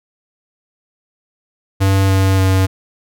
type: tone with pitch steps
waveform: square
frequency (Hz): 96.9 / 95.9 / 94.91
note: G2 / G2 / F#2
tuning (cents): -20 / -37 / +45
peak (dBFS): -11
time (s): 1.8-2.67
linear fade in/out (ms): 20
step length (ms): 290
effects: none